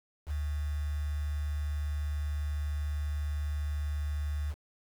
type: tone with quantisation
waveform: sine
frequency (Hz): 73.8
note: D2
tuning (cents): +9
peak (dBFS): -30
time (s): 0.26-4.55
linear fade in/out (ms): 50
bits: 8
effects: none